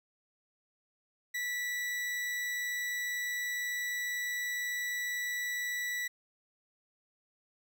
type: tone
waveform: 40% pulse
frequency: 1957 Hz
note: B6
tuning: 16 cents flat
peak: -32 dBFS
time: 1.34-6.08 s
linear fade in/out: 10 ms
effects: none